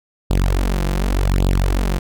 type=tone with flanger; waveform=sawtooth; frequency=46.66 Hz; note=F#1; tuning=15 cents sharp; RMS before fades=-17 dBFS; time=0.3-1.99 s; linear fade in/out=10 ms; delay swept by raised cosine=0.24 to 5.94 ms; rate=0.87 Hz; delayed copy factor=+0.85; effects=none